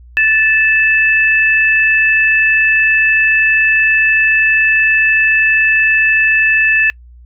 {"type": "tone pair together", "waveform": "sine", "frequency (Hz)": [1752, 2625], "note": ["A6", "E7"], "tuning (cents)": [-8, -8], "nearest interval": "perfect fifth", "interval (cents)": 700, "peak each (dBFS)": -11, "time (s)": [0.17, 6.9], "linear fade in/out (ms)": 0, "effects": ["noise-tail reverb RT60 0.1 s tail -26 dB re dry", "added 60 Hz sine -36 dBFS peak until 7.25 s"]}